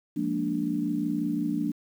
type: chord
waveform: sine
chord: Bb dominant seventh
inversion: second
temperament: equal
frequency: 174.61 / 207.7 / 233.1 / 293.7 Hz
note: F3 / Ab3 / Bb3 / D4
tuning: 0 / 0 / 0 / 0 cents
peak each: -33 / -34 / -31 / -28 dBFS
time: 0.16-1.72 s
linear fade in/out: 10 ms
effects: 9-bit